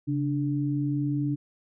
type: tone pair together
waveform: sine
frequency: 137.91 / 292.9 Hz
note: C#3 / D4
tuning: -9 / -5 cents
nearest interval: octave + minor second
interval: 1304 cents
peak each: -27 dBFS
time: 0.07-1.36 s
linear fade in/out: 20 ms
effects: none